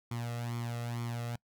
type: tone with flanger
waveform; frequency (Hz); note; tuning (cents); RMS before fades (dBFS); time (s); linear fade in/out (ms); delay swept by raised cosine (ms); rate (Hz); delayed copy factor
sawtooth; 118.6; A#2; +30; -37; 0.11-1.36; 5; 0.9 to 1.56; 2.2; +0.7
effects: noise-tail reverb RT60 0.1 s tail -25 dB re dry